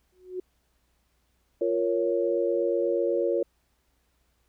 sine tone with exponential growth, 367.3 Hz, F#4, 13 cents flat, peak -27 dBFS, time 0.12-0.4 s, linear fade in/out 5 ms, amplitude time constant 59 ms
sine chord, Bb minor, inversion second, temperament equal, 349.2 / 466.2 / 554.4 Hz, F4 / Bb4 / Db5, 0 / 0 / 0 cents, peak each -27 dBFS, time 1.61-3.43 s, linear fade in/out 5 ms
effects added 60 Hz sine -70 dBFS peak until 4.48 s + pink hiss -72 dBFS RMS until 4.48 s

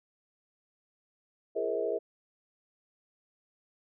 sine tone cluster, 341.6 / 414.5 / 468.1 / 533 / 643 Hz, F4 / G#4 / A#4 / C5 / E5, -38 / -3 / +7 / +32 / -43 cents, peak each -40 / -33 / -33 / -40 / -34 dBFS, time 1.55-1.99 s, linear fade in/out 20 ms, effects none

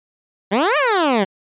15% pulse exponential two-way sweep, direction up then down, 183.2 to 625 to 183.2 Hz, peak -8 dBFS, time 0.51-1.25 s, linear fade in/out 20 ms, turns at 0.77 s, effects resampled to 8000 Hz

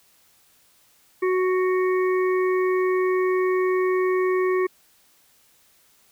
harmonic tone, 370 Hz, F#4, in tune, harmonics 1 / 3 / 5 / 6, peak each -19 / -29 / -33 / -35 dBFS, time 1.22-4.67 s, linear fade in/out 10 ms, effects white hiss -59 dBFS RMS until 6.11 s

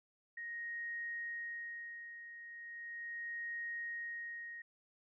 sine tone with tremolo, 1872 Hz, A#6, 7 cents sharp, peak -39 dBFS, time 0.37-4.62 s, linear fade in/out 5 ms, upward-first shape sine, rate 0.38 Hz, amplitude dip 65%, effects none

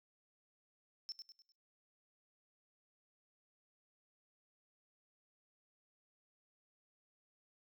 triangle tone with echo, 5350 Hz, E8, 25 cents sharp, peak -37 dBFS, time 1.09-1.12 s, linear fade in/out 0 ms, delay 100 ms, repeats 4, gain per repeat -8 dB, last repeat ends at 1.52 s, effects noise-tail reverb RT60 0.4 s tail -25 dB re dry + tanh soft clip ceiling -39 dBFS

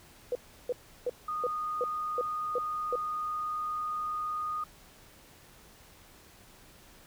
sine tone bursts, 493.4 Hz, B4, 2 cents flat, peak -27 dBFS, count 8, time 0.32-2.956 s, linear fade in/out 2 ms, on 32 ms, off 340 ms
sine tone, 1233 Hz, D#6, 16 cents flat, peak -31 dBFS, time 1.28-4.64 s, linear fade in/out 5 ms
effects pink hiss -56 dBFS RMS until 7.06 s

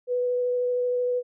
sine tone with vibrato, 493.9 Hz, B4, in tune, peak -22 dBFS, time 0.07-1.23 s, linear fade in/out 50 ms, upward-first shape sine, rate 13 Hz, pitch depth 8 cents each way, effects none

